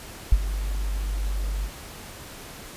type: tone with ADSR envelope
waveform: sine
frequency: 49.01 Hz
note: G1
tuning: in tune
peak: -9 dBFS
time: 0.32-1.71 s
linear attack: 5 ms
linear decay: 44 ms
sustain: -15 dB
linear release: 66 ms
effects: pink hiss -41 dBFS RMS until 2.76 s + resampled to 32000 Hz